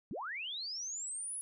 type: linear sweep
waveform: sine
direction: up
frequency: 140 to 10560 Hz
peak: -38 dBFS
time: 0.11-1.41 s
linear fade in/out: 0 ms
effects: none